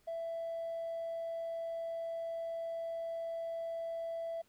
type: tone with hard clipping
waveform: sine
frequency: 664 Hz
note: E5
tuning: 12 cents sharp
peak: -37 dBFS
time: 0.07-4.42 s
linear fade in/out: 10 ms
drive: 1 dB
effects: pink hiss -71 dBFS RMS until 4.48 s